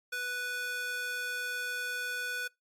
square tone with high-pass filter, 493.9 Hz, B4, in tune, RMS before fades -35 dBFS, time 0.12-2.48 s, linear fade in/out 10 ms, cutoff 1400 Hz, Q 1.9, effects noise-tail reverb RT60 0.2 s tail -25 dB re dry + MP3 64 kbps

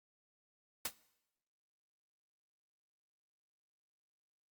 white noise with exponential decay, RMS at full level -31 dBFS, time 0.85-0.94 s, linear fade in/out 5 ms, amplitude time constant 18 ms, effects noise-tail reverb RT60 0.9 s tail -21 dB re dry + Opus 48 kbps

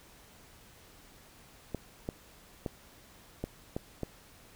clicks, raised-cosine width 2 ms, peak -20 dBFS, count 6, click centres 1.747 / 2.089 / 2.662 / 3.44 / 3.765 / 4.033 s, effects pink hiss -57 dBFS RMS until 4.55 s

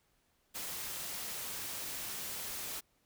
white noise, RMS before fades -41 dBFS, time 0.54-2.81 s, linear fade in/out 20 ms, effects pink hiss -74 dBFS RMS until 3.05 s

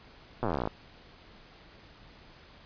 slowing click train, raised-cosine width 1 ms, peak -16 dBFS, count 20, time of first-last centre 0.43-0.674 s, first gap 8 ms, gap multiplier 1.05, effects pink hiss -54 dBFS RMS until 2.65 s + resampled to 11025 Hz

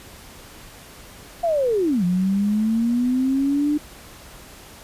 sine linear two-way sweep, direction down then up, 702 to 174.61 to 300.5 Hz, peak -17 dBFS, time 1.43-3.78 s, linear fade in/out 10 ms, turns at 2.04 s, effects pink hiss -43 dBFS RMS until 4.83 s + resampled to 32000 Hz

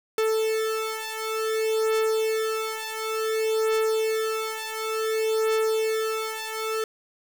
45% pulse beating tone pair, 440 / 440.56 Hz, A4 / A4, 0 / +2 cents, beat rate 0.56 Hz, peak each -26 / -27 dBFS, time 0.18-6.84 s, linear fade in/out 2 ms, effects 8-bit

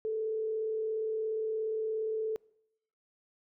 sine tone with frequency modulation, 438.7 Hz, A4, 5 cents flat, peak -30 dBFS, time 0.05-2.36 s, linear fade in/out 0 ms, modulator 37.1 Hz, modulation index 0.22, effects noise-tail reverb RT60 0.8 s tail -25 dB re dry

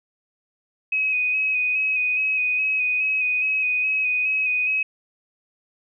sine tone with vibrato, 2522 Hz, D#7, 23 cents sharp, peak -19 dBFS, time 0.92-4.83 s, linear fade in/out 5 ms, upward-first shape square, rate 2.4 Hz, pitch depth 21 cents each way, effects none

